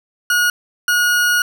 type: tone pair in turn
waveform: 40% pulse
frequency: 1446 / 1446 Hz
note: F#6 / F#6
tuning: -40 / -40 cents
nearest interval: unison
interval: 0 cents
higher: neither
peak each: -12 dBFS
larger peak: neither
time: 0.3-0.5 / 0.88-1.42 s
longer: second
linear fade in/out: 2 ms
effects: none